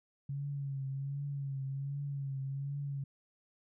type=tone with vibrato; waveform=sine; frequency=138.59 Hz; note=C#3; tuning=in tune; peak=-35 dBFS; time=0.29-3.04 s; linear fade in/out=5 ms; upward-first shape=triangle; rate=1.3 Hz; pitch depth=55 cents each way; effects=none